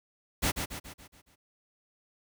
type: noise with echo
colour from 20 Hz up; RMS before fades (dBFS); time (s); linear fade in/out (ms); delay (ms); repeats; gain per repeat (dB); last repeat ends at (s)
pink; -27; 0.42-0.52; 20; 140; 6; -6; 1.36
effects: none